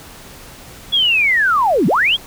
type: linear two-way sweep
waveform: sine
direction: down then up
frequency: 3414 to 146.2 to 3414 Hz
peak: -11 dBFS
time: 0.92-2.17 s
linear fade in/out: 20 ms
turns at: 1.87 s
effects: pink hiss -38 dBFS RMS until 2.26 s